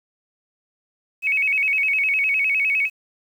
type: tone with vibrato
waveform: sine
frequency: 2392 Hz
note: D7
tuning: 31 cents sharp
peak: -17 dBFS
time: 1.22-2.9 s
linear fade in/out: 50 ms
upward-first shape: square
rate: 9.8 Hz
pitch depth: 120 cents each way
effects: 8-bit